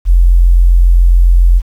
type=tone; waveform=sine; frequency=43.62 Hz; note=F1; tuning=1 cent flat; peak=-3 dBFS; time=0.05-1.62 s; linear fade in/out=50 ms; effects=7-bit